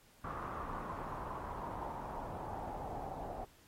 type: noise with low-pass filter sweep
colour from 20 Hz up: pink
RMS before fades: -43 dBFS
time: 0.24-3.45 s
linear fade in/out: 5 ms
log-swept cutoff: 1200 to 740 Hz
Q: 4.4
effects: pink hiss -65 dBFS RMS until 3.67 s + AAC 48 kbps